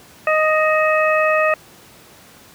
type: harmonic tone with a mistuned harmonic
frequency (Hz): 622.3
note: D#5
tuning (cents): 0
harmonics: 1 / 2 / 3 / 4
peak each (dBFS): -16 / -19 / -21 / -22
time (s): 0.27-1.54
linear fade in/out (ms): 2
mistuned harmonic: 4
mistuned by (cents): +51
effects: pink hiss -45 dBFS RMS until 2.54 s + high-pass 100 Hz 12 dB/octave